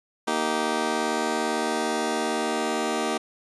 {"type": "chord", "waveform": "15% pulse", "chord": "Eb major", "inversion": "second", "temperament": "just", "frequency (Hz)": [233.3, 311.1, 388.9], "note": ["Bb3", "Eb4", "G4"], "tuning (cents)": [2, 0, -14], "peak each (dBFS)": -22, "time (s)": [0.27, 3.18], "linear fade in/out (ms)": 10, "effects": ["resampled to 24000 Hz"]}